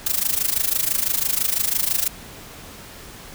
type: noise with amplitude modulation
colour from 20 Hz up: blue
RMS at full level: -18 dBFS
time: 0.06-2.08 s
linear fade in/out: 5 ms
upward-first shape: sine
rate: 26 Hz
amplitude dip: 85%
effects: pink hiss -40 dBFS RMS until 3.34 s